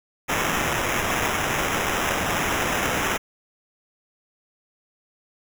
white noise with sample-and-hold, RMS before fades -24 dBFS, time 0.28-3.18 s, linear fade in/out 20 ms, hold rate 4410 Hz, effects none

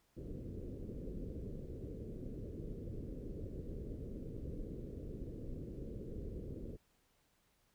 pink low-pass noise, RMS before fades -45 dBFS, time 0.16-6.77 s, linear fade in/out 20 ms, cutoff 500 Hz, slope 48 dB/octave, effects pink hiss -75 dBFS RMS until 7.74 s

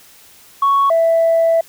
sine tone pair in turn, 1111 / 660.6 Hz, C#6 / E5, +4 / +4 cents, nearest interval major sixth, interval 900 cents, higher first, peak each -9 dBFS, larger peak neither, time 0.62-0.9 / 0.9-1.61 s, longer second, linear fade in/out 5 ms, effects tanh soft clip ceiling -7 dBFS + white hiss -45 dBFS RMS until 1.68 s

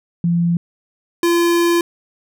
sine / square tone pair in turn, 171.2 / 342.4 Hz, F3 / F4, -34 / -34 cents, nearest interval octave, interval 1200 cents, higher second, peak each -13 dBFS, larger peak neither, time 0.24-0.57 / 1.23-1.81 s, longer second, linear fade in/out 2 ms, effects none

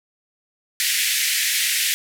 pink band-pass noise, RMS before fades -21 dBFS, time 0.8-1.94 s, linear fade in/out 0 ms, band 1800 to 15000 Hz, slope 48 dB/octave, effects none

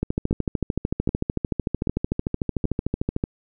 two click trains, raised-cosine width 3 ms, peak -9 / -11 dBFS, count 44 / 4, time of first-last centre 0.03-3.239 / 0.31-2.654 s, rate 13.4 / 1.28 Hz, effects none

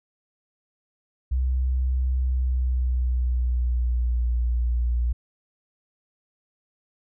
sine tone with pitch glide, 64 to 59.71 Hz, C2 to A#1, -38 to +42 cents, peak -20 dBFS, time 1.31-5.13 s, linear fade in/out 10 ms, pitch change -120 cents, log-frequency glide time 2.19-4.26 s, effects none

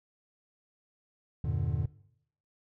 triangle chord, E half-diminished seventh, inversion none, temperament just, 82.41 / 98.89 / 118.67 / 148.33 Hz, E2 / G2 / Bb2 / D3, 0 / +16 / +31 / +18 cents, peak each -32 dBFS, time 1.44-1.86 s, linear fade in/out 5 ms, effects noise-tail reverb RT60 0.7 s tail -19 dB re dry

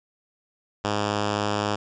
5% pulse tone, 103.83 Hz, G#2, in tune, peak -12 dBFS, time 0.84-1.76 s, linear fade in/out 10 ms, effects resampled to 16000 Hz

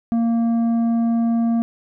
sine tone with tanh clipping, 231.2 Hz, A#3, 14 cents flat, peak -17 dBFS, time 0.12-1.62 s, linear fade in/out 0 ms, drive 7 dB, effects none

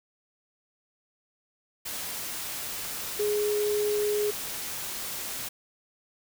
sine tone in noise, 417.5 Hz, G#4, 9 cents sharp, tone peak -24 dBFS, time 3.19-4.31 s, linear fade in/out 10 ms, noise white, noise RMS -35 dBFS, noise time 1.85-5.49 s, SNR +8 dB, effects none

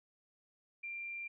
sine tone, 2375 Hz, D7, 19 cents sharp, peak -40 dBFS, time 0.83-1.28 s, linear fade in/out 10 ms, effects none

